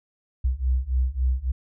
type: beating tone pair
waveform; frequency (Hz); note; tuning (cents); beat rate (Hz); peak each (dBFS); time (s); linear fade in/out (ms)
sine; 62 / 65.6; B1 / C2; +7 / +5; 3.6; -24 / -23; 0.44-1.52; 10
effects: none